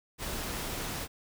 pink noise, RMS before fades -36 dBFS, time 0.18-1.08 s, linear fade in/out 50 ms, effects none

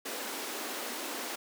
pink high-pass noise, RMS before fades -38 dBFS, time 0.05-1.36 s, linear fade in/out 10 ms, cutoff 240 Hz, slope 48 dB/octave, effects none

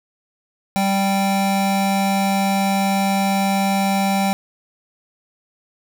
square tone pair together, 195.68 / 784 Hz, G3 / G5, -3 / 0 cents, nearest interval 2 octaves, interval 2403 cents, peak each -19 / -21 dBFS, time 0.76-4.33 s, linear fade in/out 0 ms, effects none

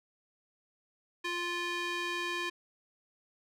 square tone with band-pass filter, 349.2 Hz, F4, in tune, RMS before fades -35 dBFS, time 1.24-2.5 s, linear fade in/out 10 ms, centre 2400 Hz, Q 1.1, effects none

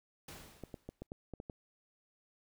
pink noise with exponential decay, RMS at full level -47 dBFS, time 0.28-1.07 s, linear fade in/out 5 ms, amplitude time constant 170 ms
clicks, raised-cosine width 2 ms, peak -30 dBFS, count 8, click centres 0.637 / 0.742 / 0.89 / 1.02 / 1.119 / 1.337 / 1.401 / 1.498 s
effects none

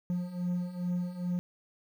triangle beating tone pair, 176.2 / 178.6 Hz, F3 / F3, +16 / +39 cents, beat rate 2.4 Hz, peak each -34 / -30 dBFS, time 0.1-1.39 s, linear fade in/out 0 ms, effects 10-bit

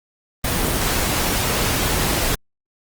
pink noise, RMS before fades -20 dBFS, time 0.44-2.35 s, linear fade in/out 5 ms, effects Opus 24 kbps

